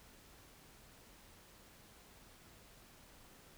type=silence; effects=pink hiss -61 dBFS RMS until 3.57 s